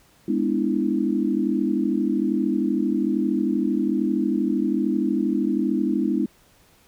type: chord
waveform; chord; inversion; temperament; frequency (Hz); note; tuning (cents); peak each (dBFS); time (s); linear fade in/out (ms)
sine; E dominant seventh; first; just; 206 / 247.2 / 296.7 / 329.6; G#3 / B3 / D4 / E4; -14 / +2 / +18 / 0; -25; 0.28-6.26; 5
effects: pink hiss -57 dBFS RMS until 6.87 s